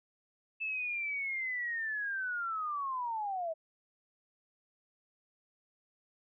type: linear sweep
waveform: sine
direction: down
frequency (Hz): 2637 to 628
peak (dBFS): -33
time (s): 0.6-3.54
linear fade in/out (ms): 20
effects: none